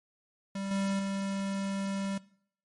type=tone with level steps; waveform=square; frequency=196 Hz; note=G3; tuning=in tune; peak=-34 / -29 / -32 dBFS; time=0.55-2.18 s; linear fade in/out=5 ms; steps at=0.71 / 0.99 s; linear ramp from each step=2 ms; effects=noise-tail reverb RT60 0.6 s tail -20 dB re dry + MP3 48 kbps